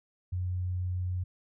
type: tone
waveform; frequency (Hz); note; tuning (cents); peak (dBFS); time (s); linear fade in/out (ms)
sine; 90.7; F#2; -34; -29; 0.32-1.24; 10
effects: none